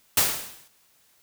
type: noise with exponential decay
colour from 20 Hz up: white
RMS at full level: -17 dBFS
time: 0.17-0.68 s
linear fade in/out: 5 ms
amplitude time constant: 110 ms
effects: white hiss -62 dBFS RMS until 1.22 s